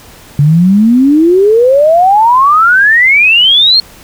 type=exponential sweep; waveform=sine; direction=up; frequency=140 to 4334 Hz; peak=-3 dBFS; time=0.39-3.8 s; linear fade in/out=2 ms; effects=pink hiss -36 dBFS RMS until 4.03 s